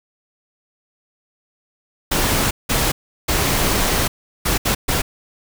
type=noise bursts at uneven times; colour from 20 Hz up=pink; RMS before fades=-18 dBFS; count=6; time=2.11-2.51 / 2.69-2.92 / 3.28-4.08 / 4.45-4.58 / 4.65-4.75 / 4.88-5.02 s; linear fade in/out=10 ms; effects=none